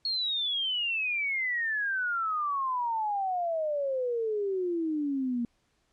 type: exponential sweep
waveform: sine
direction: down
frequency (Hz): 4332 to 233.1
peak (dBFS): -27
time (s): 0.05-5.45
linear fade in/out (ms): 2
effects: pink hiss -72 dBFS RMS until 5.92 s + low-pass 8000 Hz 12 dB/octave